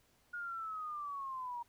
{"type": "linear sweep", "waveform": "sine", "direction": "down", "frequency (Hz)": [1439, 939], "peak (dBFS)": -39, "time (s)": [0.33, 1.63], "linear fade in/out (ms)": 10, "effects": ["pink hiss -71 dBFS RMS until 1.68 s"]}